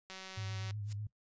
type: click train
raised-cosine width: 0.2 ms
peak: -30 dBFS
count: 116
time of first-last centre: 0.1-0.708 s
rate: 189 Hz
type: tone with vibrato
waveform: sine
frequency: 103.83 Hz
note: G#2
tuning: in tune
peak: -38 dBFS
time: 0.37-1.07 s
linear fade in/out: 5 ms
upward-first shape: sine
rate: 8.1 Hz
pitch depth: 48 cents each way
type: noise with exponential growth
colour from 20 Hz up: blue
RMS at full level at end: -40 dBFS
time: 0.83-0.93 s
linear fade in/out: 5 ms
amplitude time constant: 20 ms
effects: noise-tail reverb RT60 0.1 s tail -19 dB re dry + resampled to 16000 Hz